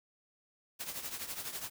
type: noise with tremolo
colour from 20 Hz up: white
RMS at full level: -38 dBFS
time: 0.79-1.7 s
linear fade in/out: 20 ms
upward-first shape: triangle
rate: 12 Hz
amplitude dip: 75%
effects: none